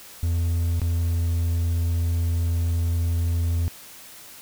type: tone with dropouts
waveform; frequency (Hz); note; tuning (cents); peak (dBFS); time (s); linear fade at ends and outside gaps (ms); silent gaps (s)
triangle; 84.6; E2; +45; -18; 0.23-3.68; 0; 0.797-0.817
effects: white hiss -44 dBFS RMS until 4.41 s